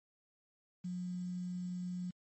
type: tone with quantisation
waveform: sine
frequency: 179.7 Hz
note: F3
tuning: 50 cents sharp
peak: -37 dBFS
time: 0.84-2.11 s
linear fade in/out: 10 ms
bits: 10
effects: MP3 32 kbps